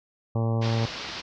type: harmonic tone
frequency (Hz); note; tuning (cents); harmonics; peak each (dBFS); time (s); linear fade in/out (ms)
113.9; A#2; -40; 1 / 2 / 3 / 4 / 5 / 6 / 7 / 8 / 9 / 10; -23 / -31 / -37 / -35 / -35 / -43 / -39 / -44 / -45 / -45; 0.35-0.86; 5
type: low-pass noise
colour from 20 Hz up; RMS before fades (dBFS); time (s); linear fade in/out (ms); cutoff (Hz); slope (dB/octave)
white; -36; 0.61-1.22; 20; 5300; 48
effects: none